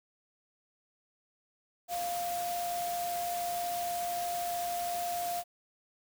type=tone in noise; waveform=sine; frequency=700 Hz; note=F5; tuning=4 cents sharp; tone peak=-32 dBFS; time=1.88-5.44 s; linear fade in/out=50 ms; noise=white; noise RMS=-41 dBFS; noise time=1.88-5.44 s; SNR=+6 dB; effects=none